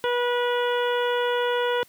harmonic tone, 486.6 Hz, B4, 26 cents flat, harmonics 1 / 2 / 3 / 4 / 5 / 6 / 7, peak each -23 / -28 / -30 / -36 / -41 / -35 / -37 dBFS, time 0.04-1.83 s, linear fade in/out 0 ms, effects white hiss -56 dBFS RMS until 1.88 s + high-pass 80 Hz 12 dB/octave

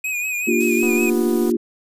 square tone with vibrato, 2489 Hz, D#7, in tune, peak -22 dBFS, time 0.04-1.1 s, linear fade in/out 5 ms, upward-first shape sine, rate 5.3 Hz, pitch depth 51 cents each way
sine chord, G minor seventh, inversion first, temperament equal with one note detuned, 233.1 / 299.5 / 349.2 / 392 Hz, Bb3 / D4 / F4 / G4, 0 / +34 / 0 / 0 cents, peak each -20 / -25 / -19 / -24 dBFS, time 0.47-1.57 s, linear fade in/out 10 ms
blue noise, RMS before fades -34 dBFS, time 0.6-1.52 s, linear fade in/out 5 ms
click train, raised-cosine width 1 ms, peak -21 dBFS, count 165, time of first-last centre 0.83-1.497 s, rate 246 Hz
effects resampled to 32000 Hz

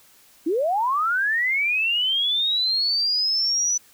sine linear sweep, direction up, 293.7 to 5990 Hz, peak -19 dBFS, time 0.46-3.78 s, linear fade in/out 10 ms, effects white hiss -54 dBFS RMS until 3.93 s

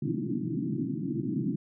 white band-pass noise, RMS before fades -31 dBFS, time 0.02-1.56 s, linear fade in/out 5 ms, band 120 to 340 Hz, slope 96 dB/octave, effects none

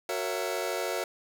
sawtooth chord, F# dominant seventh, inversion none, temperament just, 370 / 462.5 / 555 / 666 Hz, F#4 / A#4 / C#5 / E5, 0 / -14 / +2 / +18 cents, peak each -31 dBFS, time 0.09-1.04 s, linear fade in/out 2 ms, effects none

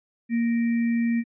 sine tone with sample-and-hold, 233.1 Hz, A#3, in tune, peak -20 dBFS, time 0.29-1.24 s, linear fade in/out 50 ms, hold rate 2100 Hz, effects resampled to 8000 Hz

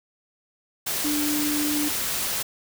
sine tone in noise, 296.6 Hz, D4, 17 cents sharp, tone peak -24 dBFS, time 1.04-1.89 s, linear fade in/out 10 ms, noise white, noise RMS -27 dBFS, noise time 0.86-2.43 s, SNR 0 dB, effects none

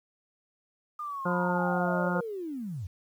sine linear sweep, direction down, 1220 to 77.78 Hz, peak -33 dBFS, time 0.99-2.87 s, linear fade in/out 5 ms
harmonic tone, 177.8 Hz, F3, 31 cents sharp, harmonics 1 / 2 / 3 / 4 / 5 / 6 / 7 / 8, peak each -29 / -36 / -32 / -39 / -36 / -41 / -38 / -34 dBFS, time 1.25-2.21 s, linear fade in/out 10 ms
effects 10-bit

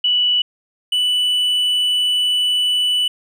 sine / triangle tone pair in turn, 2957 / 2972 Hz, F#7 / F#7, -2 / +7 cents, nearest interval unison, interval 9 cents, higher second, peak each -13 / -13 dBFS, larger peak neither, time 0.04-0.42 / 0.92-3.08 s, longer second, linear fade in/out 5 ms, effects none

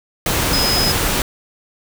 sine tone in noise, 5070 Hz, D#8, 32 cents sharp, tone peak -17 dBFS, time 0.53-0.92 s, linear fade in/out 2 ms, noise pink, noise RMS -18 dBFS, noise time 0.26-1.22 s, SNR -2 dB, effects none

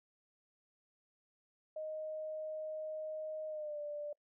sine tone with pitch glide, 622.3 to 589.8 Hz, D#5 to D5, 0 to +7 cents, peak -39 dBFS, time 1.76-4.13 s, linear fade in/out 5 ms, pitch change -93 cents, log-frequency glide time 3.48-3.79 s, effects noise-tail reverb RT60 0.1 s tail -25 dB re dry

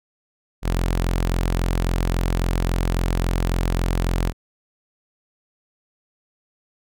sawtooth tone, 43.65 Hz, F1, in tune, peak -15 dBFS, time 0.62-4.33 s, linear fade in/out 50 ms, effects none

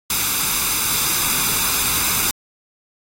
white noise with comb filter, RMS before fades -19 dBFS, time 0.1-2.31 s, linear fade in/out 2 ms, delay 0.81 ms, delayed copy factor +0.6, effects AAC 48 kbps

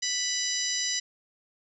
harmonic tone with a mistuned harmonic, 987.8 Hz, B5, in tune, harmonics 2 / 3 / 4 / 5 / 6 / 7, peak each -36 / -36 / -35 / -32 / -32 / -34 dBFS, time 0.02-1 s, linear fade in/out 10 ms, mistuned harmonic 7, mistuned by +81 cents, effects none

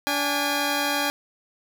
10% pulse tone pair together, 288.5 / 814 Hz, D4 / G#5, -31 / -35 cents, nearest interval octave + tritone, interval 1796 cents, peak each -17 dBFS, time 0.07-1.1 s, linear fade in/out 0 ms, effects none

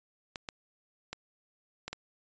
clicks, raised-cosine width 0.2 ms, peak -20 dBFS, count 5, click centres 0.358 / 0.488 / 1.13 / 1.88 / 1.93 s, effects resampled to 16000 Hz

